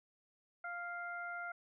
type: harmonic tone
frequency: 698.5 Hz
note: F5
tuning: in tune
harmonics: 1 / 2 / 3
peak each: -46 / -42 / -51 dBFS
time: 0.64-1.52 s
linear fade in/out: 5 ms
effects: none